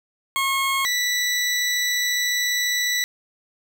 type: tone pair in turn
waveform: 20% pulse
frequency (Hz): 1086 / 1966.6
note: C#6 / B6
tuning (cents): -36 / -8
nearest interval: minor seventh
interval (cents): 1028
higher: second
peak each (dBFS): -15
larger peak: neither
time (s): 0.36-0.85 / 0.85-3.04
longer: second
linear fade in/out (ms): 0
effects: none